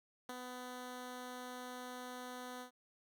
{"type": "tone with ADSR envelope", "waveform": "10% pulse", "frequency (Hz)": 250, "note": "B3", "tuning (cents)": 21, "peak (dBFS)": -33, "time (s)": [0.29, 2.71], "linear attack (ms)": 3, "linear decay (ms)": 26, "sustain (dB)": -4, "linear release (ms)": 100, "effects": []}